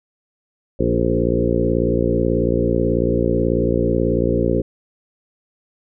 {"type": "harmonic tone with a mistuned harmonic", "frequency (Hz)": 58.27, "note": "A#1", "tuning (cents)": 0, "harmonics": [1, 2, 3, 4, 5, 6, 7, 8, 9], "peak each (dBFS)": [-24, -24, -24, -24, -24, -24, -24, -24, -24], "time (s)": [0.79, 4.62], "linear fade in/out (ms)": 10, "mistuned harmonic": 6, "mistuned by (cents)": 20, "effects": []}